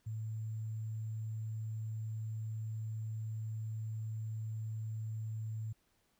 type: tone with sample-and-hold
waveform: sine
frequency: 110 Hz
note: A2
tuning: in tune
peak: -37 dBFS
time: 0.06-5.73 s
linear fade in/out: 10 ms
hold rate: 7350 Hz
effects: pink hiss -75 dBFS RMS until 6.19 s